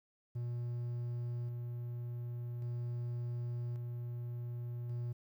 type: tone with tremolo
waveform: triangle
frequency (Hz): 120.2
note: B2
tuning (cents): -46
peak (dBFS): -34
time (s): 0.35-5.13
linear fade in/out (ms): 10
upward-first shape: square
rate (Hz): 0.44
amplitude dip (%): 25
effects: 12-bit